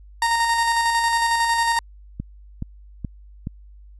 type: tone with tremolo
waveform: 30% pulse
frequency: 927 Hz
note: A#5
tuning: 10 cents flat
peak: -14 dBFS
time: 0.22-1.79 s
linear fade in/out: 2 ms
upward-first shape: square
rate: 11 Hz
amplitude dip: 30%
type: click train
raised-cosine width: 5 ms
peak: -15 dBFS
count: 4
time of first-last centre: 2.2-3.471 s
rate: 2.36 Hz
effects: added 50 Hz sine -42 dBFS peak until 3.99 s + resampled to 24000 Hz